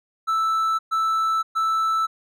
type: tone bursts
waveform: triangle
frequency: 1318.5 Hz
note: E6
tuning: in tune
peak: -17 dBFS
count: 3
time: 0.27-2.07 s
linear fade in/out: 20 ms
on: 520 ms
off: 120 ms
effects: none